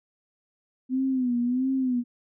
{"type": "tone with vibrato", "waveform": "sine", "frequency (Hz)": 252.7, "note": "B3", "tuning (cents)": 40, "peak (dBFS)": -22, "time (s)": [0.89, 2.04], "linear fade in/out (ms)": 50, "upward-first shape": "sine", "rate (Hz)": 1.5, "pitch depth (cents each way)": 91, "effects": []}